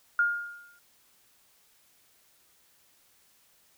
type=tone with exponential decay; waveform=sine; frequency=1416 Hz; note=F6; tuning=23 cents sharp; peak=-19 dBFS; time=0.19-0.79 s; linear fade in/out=2 ms; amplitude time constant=130 ms; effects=white hiss -64 dBFS RMS until 3.77 s

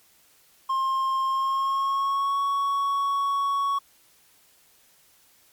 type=tone with pitch glide; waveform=triangle; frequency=1063 to 1115.2 Hz; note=C6 to C#6; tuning=+27 to +10 cents; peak=-20 dBFS; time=0.69-3.79 s; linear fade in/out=10 ms; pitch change=+83 cents; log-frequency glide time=1.26-2.41 s; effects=white hiss -59 dBFS RMS until 5.52 s + MP3 96 kbps

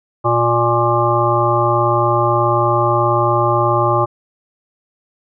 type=harmonic tone; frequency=118.4 Hz; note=A#2; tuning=27 cents sharp; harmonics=1 / 3 / 5 / 7 / 9 / 10; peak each=-19 / -19 / -19 / -19 / -19 / -19 dBFS; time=0.24-4.06 s; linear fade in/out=20 ms; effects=none

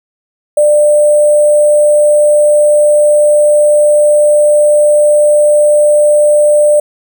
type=tone with sample-and-hold; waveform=sine; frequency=594 Hz; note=D5; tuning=20 cents sharp; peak=-4 dBFS; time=0.57-6.8 s; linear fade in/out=5 ms; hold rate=8820 Hz; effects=none

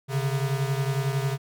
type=beating tone pair; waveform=square; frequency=133.9 / 144.9 Hz; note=C3 / D3; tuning=+40 / -23 cents; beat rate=11 Hz; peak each=-26 / -30 dBFS; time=0.08-1.38 s; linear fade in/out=50 ms; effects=none

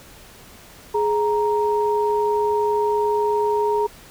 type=tone pair together; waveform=sine; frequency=418.7 / 934 Hz; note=G#4 / A#5; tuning=+14 / +3 cents; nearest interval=octave + major second; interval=1389 cents; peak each=-19 / -21 dBFS; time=0.94-3.87 s; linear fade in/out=10 ms; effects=pink hiss -45 dBFS RMS until 4.1 s

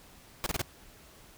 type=noise bursts; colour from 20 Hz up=pink; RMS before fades=-31 dBFS; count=4; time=0.44-0.616 s; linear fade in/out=0 ms; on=23 ms; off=28 ms; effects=pink hiss -55 dBFS RMS until 1.37 s

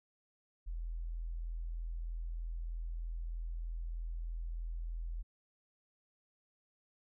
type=tone; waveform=sine; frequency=41.6 Hz; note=E1; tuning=17 cents sharp; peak=-37 dBFS; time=0.66-5.23 s; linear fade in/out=20 ms; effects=none

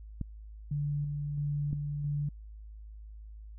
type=clicks; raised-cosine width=5 ms; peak=-22 dBFS; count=2; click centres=0.213 / 1.73 s
type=tone with tremolo; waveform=sine; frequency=145.5 Hz; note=D3; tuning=16 cents flat; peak=-29 dBFS; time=0.71-2.29 s; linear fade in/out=5 ms; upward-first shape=square; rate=1.5 Hz; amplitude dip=30%
effects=added 53 Hz sine -44 dBFS peak until 3.58 s

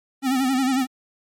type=tone with vibrato; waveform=square; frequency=262.5 Hz; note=C4; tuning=6 cents sharp; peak=-19 dBFS; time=0.22-0.87 s; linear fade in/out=50 ms; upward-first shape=sine; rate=11 Hz; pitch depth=76 cents each way; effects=MP3 64 kbps

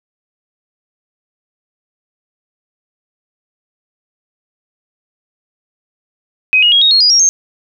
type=tone with pitch steps; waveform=sine; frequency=2520 / 2878 / 3287 / 3754 / 4287 / 4897 / 5592 / 6387 Hz; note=D#7 / F#7 / G#7 / A#7 / C8 / D#8 / F8 / G8; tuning=+21 / -49 / -19 / +11 / +41 / -28 / +1 / +31 cents; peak=-6 dBFS; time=6.53-7.29 s; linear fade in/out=0 ms; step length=95 ms; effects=none

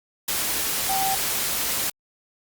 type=tone in noise; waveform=sine; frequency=774 Hz; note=G5; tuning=22 cents flat; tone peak=-23 dBFS; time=0.89-1.15 s; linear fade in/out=5 ms; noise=white; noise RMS=-25 dBFS; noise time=0.28-1.9 s; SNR=-1 dB; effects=Opus 48 kbps

